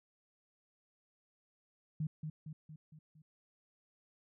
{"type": "tone with echo", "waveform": "sine", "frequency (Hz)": 154.7, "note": "D#3", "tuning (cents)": -10, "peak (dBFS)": -33, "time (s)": [2, 2.07], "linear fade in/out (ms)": 5, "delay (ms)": 230, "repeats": 5, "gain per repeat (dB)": -5, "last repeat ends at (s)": 3.22, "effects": []}